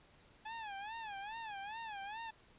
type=tone with vibrato; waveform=sawtooth; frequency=849 Hz; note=G#5; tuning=38 cents sharp; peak=-39 dBFS; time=0.45-2.31 s; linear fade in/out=10 ms; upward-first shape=sine; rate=2.4 Hz; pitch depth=140 cents each way; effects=pink hiss -65 dBFS RMS until 2.58 s + resampled to 8000 Hz